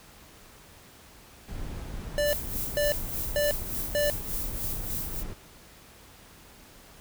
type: noise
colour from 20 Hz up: brown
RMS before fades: -36 dBFS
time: 1.48-5.34 s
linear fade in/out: 10 ms
type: tone bursts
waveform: square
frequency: 587.3 Hz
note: D5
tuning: in tune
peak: -24 dBFS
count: 4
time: 2.18-4.1 s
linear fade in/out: 0 ms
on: 150 ms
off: 440 ms
type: noise with tremolo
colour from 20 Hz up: violet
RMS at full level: -32 dBFS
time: 2.24-5.24 s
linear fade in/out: 50 ms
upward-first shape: sine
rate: 3.4 Hz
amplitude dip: 60%
effects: pink hiss -52 dBFS RMS until 7 s